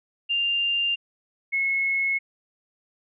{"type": "tone pair in turn", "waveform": "sine", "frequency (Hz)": [2794, 2181], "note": ["F7", "C#7"], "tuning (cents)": [0, -29], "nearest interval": "major third", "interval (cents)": 429, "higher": "first", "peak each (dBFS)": -21, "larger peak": "neither", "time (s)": [[0.29, 0.96], [1.52, 2.19]], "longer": "neither", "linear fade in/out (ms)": 20, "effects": []}